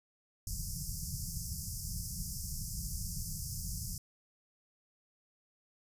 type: band-stop noise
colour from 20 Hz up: pink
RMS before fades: -39 dBFS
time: 0.47-3.98 s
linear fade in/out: 2 ms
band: 190 to 4900 Hz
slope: 96 dB/octave
effects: resampled to 32000 Hz